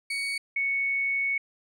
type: tone pair in turn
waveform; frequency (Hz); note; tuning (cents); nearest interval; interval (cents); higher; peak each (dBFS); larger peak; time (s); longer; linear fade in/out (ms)
35% pulse / sine; 2236 / 2217; C#7 / C#7; +14 / 0; unison; 14; first; -26 / -24; second; 0.1-0.38 / 0.56-1.38; second; 5
effects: low-pass 11000 Hz 12 dB/octave